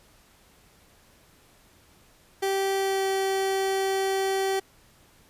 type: tone with pitch glide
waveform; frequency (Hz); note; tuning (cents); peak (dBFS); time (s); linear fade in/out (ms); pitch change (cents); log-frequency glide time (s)
30% pulse; 388.9 to 386.2; G4 to G4; -14 to -26; -21; 2.42-4.6; 10; -12; 2.76-3.05
effects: pink hiss -58 dBFS RMS until 5.29 s + resampled to 32000 Hz